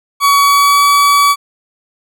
40% pulse tone with pitch glide, 1130 to 1141.2 Hz, C#6 to C#6, +33 to +50 cents, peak -6 dBFS, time 0.2-1.36 s, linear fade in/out 50 ms, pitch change +17 cents, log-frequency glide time 0.4-0.83 s, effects none

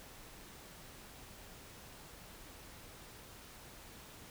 silence, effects pink hiss -54 dBFS RMS until 4.3 s

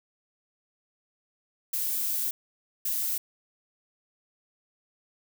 violet noise bursts at uneven times, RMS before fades -29 dBFS, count 2, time 1.73-2.31 / 2.85-3.18 s, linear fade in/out 5 ms, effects none

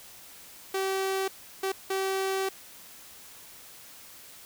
sawtooth tone bursts at uneven times, 384.6 Hz, G4, 33 cents flat, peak -23 dBFS, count 3, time 0.74-1.28 / 1.63-1.72 / 1.9-2.49 s, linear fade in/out 5 ms, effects white hiss -49 dBFS RMS until 4.45 s

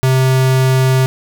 square tone, 130.81 Hz, C3, in tune, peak -10 dBFS, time 0.03-1.06 s, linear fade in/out 0 ms, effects none

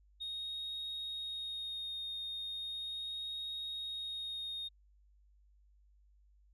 sine tone with vibrato, 3721 Hz, A#7, 4 cents flat, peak -37 dBFS, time 0.2-4.69 s, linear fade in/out 20 ms, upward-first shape sine, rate 0.37 Hz, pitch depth 12 cents each way, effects tanh soft clip ceiling -36 dBFS + added 50 Hz sine -63 dBFS peak until 6.53 s

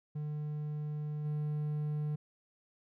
triangle tone with level steps, 150 Hz, D3, 37 cents sharp, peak -33 / -30 dBFS, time 0.15-2.16 s, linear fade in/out 10 ms, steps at 1.24 s, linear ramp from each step 20 ms, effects none

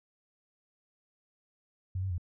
sine tone with pitch steps, 92.9 / 95.5 / 87.7 Hz, F#2 / G2 / F2, +7 / -45 / +8 cents, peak -30 dBFS, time 1.95-2.181 s, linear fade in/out 5 ms, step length 77 ms, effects none

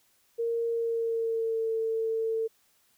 sine tone with pitch glide, 463.7 to 448.2 Hz, A#4 to A4, -9 to +32 cents, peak -26 dBFS, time 0.38-2.48 s, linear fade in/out 20 ms, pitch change -59 cents, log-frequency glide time 0.68-1.69 s, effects white hiss -67 dBFS RMS until 2.97 s

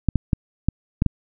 clicks, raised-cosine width 5 ms, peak -5 dBFS, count 6, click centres 0.087 / 0.157 / 0.332 / 0.686 / 1.021 / 1.063 s, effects none

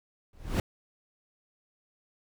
brown noise with exponential growth, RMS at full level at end -19 dBFS, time 0.33-0.6 s, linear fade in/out 2 ms, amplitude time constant 57 ms, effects none

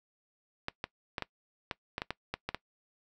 clicks, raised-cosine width 0.3 ms, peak -17 dBFS, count 11, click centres 0.684 / 0.841 / 1.182 / 1.223 / 1.712 / 1.981 / 2.019 / 2.106 / 2.34 / 2.49 / 2.546 s, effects noise-tail reverb RT60 0.1 s tail -21 dB re dry

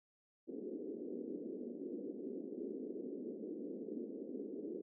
white band-pass noise, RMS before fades -45 dBFS, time 0.47-4.82 s, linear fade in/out 20 ms, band 220 to 440 Hz, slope 48 dB/octave, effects none

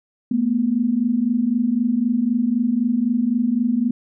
sine tone pair together, 220.4 / 244.3 Hz, A3 / B3, +3 / -19 cents, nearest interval major second, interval 178 cents, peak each -21 / -18 dBFS, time 0.31-3.91 s, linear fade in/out 5 ms, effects none

